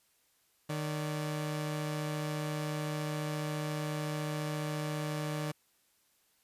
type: tone pair together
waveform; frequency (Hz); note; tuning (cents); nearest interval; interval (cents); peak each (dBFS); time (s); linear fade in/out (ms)
sawtooth; 152.5 / 575.8; D#3 / D5; -34 / -34; octave + major seventh; 2300; -30 / -38; 0.69-5.52; 10
effects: white hiss -71 dBFS RMS until 6.43 s + resampled to 32000 Hz